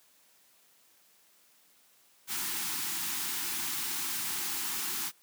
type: band-stop noise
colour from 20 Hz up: white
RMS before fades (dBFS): -34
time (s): 2.27-5.12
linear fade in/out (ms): 50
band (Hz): 400 to 770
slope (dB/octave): 96
effects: white hiss -64 dBFS RMS until 5.22 s + high-pass 150 Hz 12 dB/octave